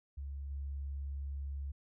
sine tone with level steps, 69.7 Hz, C#2, 10 cents sharp, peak -39 / -37 dBFS, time 0.17-1.72 s, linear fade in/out 10 ms, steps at 0.5 s, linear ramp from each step 10 ms, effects none

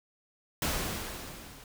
pink noise with level ramp, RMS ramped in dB -29 to -51 dBFS, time 0.62-1.64 s, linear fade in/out 2 ms, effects none

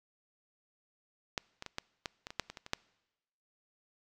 clicks, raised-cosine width 0.2 ms, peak -15 / -24 / -24 / -18 / -18 / -24 / -26 / -13 / -25 / -27 / -28 / -13 dBFS, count 12, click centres 1.378 / 1.624 / 1.663 / 1.784 / 2.058 / 2.269 / 2.305 / 2.397 / 2.5 / 2.572 / 2.664 / 2.734 s, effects noise-tail reverb RT60 1.0 s tail -24 dB re dry

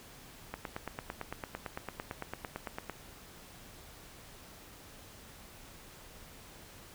click train, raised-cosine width 0.5 ms, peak -22 dBFS, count 22, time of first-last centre 0.54-2.897 s, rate 8.91 Hz, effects pink hiss -53 dBFS RMS until 6.94 s

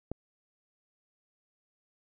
click, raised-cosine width 2 ms, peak -21 dBFS, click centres 0.116 s, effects none

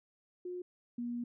sine tone pair in turn, 359.2 / 239.7 Hz, F4 / A#3, +49 / +48 cents, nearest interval perfect fifth, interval 701 cents, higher first, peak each -38 / -35 dBFS, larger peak second, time 0.45-0.62 / 0.98-1.24 s, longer second, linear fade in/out 5 ms, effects none

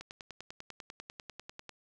click train, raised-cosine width 0.2 ms, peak -27 dBFS, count 18, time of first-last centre 0.01-1.693 s, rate 10.1 Hz, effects none

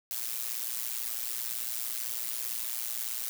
blue noise with amplitude modulation, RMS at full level -31 dBFS, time 0.11-3.29 s, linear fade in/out 0 ms, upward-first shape sine, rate 118 Hz, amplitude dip 85%, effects none

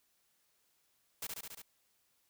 white noise with echo, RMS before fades -40 dBFS, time 1.22-1.27 s, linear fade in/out 5 ms, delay 70 ms, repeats 5, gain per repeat -2 dB, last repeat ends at 1.62 s, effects white hiss -75 dBFS RMS until 2.29 s

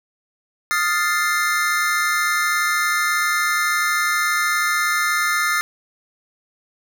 square chord, F dominant seventh, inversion third, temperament equal, 1244.5 / 1396.9 / 1760 / 2093 Hz, Eb6 / F6 / A6 / C7, 0 / 0 / 0 / 0 cents, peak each -24 dBFS, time 0.71-5.61 s, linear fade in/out 0 ms, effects none

